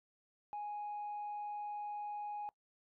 sine tone, 830.6 Hz, G#5, in tune, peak -38 dBFS, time 0.53-2.49 s, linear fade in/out 0 ms, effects noise-tail reverb RT60 0.1 s tail -22 dB re dry + tanh soft clip ceiling -37 dBFS

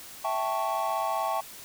triangle chord, A dominant seventh, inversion second, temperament equal, 659.3 / 784 / 880 / 1108.7 Hz, E5 / G5 / A5 / C#6, 0 / 0 / 0 / 0 cents, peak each -30 dBFS, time 0.24-1.41 s, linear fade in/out 10 ms, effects white hiss -45 dBFS RMS until 1.64 s

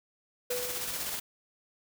white noise with tremolo, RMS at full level -34 dBFS, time 0.5-1.2 s, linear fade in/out 10 ms, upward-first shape square, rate 16 Hz, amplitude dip 30%
triangle tone with exponential decay, 493.9 Hz, B4, in tune, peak -28 dBFS, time 0.5-1.19 s, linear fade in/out 5 ms, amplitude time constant 150 ms
effects none

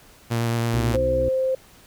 sawtooth tone with vibrato, 116.54 Hz, A#2, in tune, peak -17 dBFS, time 0.3-0.97 s, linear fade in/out 20 ms, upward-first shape sine, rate 9 Hz, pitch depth 15 cents each way
harmonic tone, 63 Hz, B1, 35 cents sharp, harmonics 1 / 2 / 4 / 5 / 6, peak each -27 / -30 / -33 / -34 / -35 dBFS, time 0.74-1.29 s, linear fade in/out 0 ms
sine tone, 523.3 Hz, C5, in tune, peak -19 dBFS, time 0.94-1.55 s, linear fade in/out 5 ms
effects pink hiss -51 dBFS RMS until 1.86 s

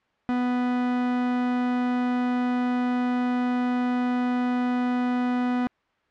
45% pulse tone, 247.6 Hz, B3, 5 cents sharp, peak -22 dBFS, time 0.29-5.67 s, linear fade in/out 0 ms, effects white hiss -67 dBFS RMS until 6.1 s + low-pass 2000 Hz 12 dB/octave

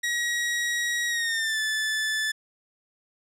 sawtooth tone with pitch glide, 1904 to 1746 Hz, A#6 to A6, +36 to -14 cents, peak -21 dBFS, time 0.03-2.32 s, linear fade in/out 10 ms, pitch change -150 cents, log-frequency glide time 1.08-1.6 s, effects low-pass 10000 Hz 12 dB/octave

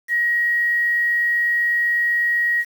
sine tone with quantisation, 1896 Hz, A#6, 29 cents sharp, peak -16 dBFS, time 0.08-2.65 s, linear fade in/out 50 ms, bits 7, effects none

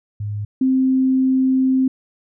sine tone pair in turn, 103.83 / 261.6 Hz, G#2 / C4, 0 / 0 cents, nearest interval octave + major third, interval 1600 cents, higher second, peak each -22 / -13 dBFS, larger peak second, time 0.2-0.45 / 0.61-1.88 s, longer second, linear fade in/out 5 ms, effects none

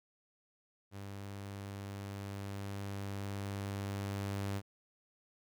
sawtooth tone with level ramp, 99.5 Hz, G2, 26 cents sharp, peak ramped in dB -40 to -31 dBFS, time 0.91-4.62 s, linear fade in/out 50 ms, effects none

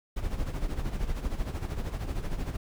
brown noise with tremolo, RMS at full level -29 dBFS, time 0.16-2.57 s, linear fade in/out 10 ms, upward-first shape sine, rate 13 Hz, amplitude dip 65%, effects none

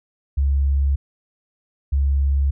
sine tone pair in turn, 69.3 / 69.3 Hz, C#2 / C#2, 0 / 0 cents, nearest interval unison, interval 0 cents, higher neither, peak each -15 dBFS, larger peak neither, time 0.37-0.96 / 1.92-2.51 s, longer neither, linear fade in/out 10 ms, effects none

